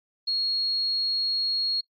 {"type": "tone", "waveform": "sine", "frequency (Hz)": 4300, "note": "C8", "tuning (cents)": 47, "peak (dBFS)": -23, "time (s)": [0.27, 1.81], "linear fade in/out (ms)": 10, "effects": ["noise-tail reverb RT60 0.1 s tail -20 dB re dry", "MP3 32 kbps"]}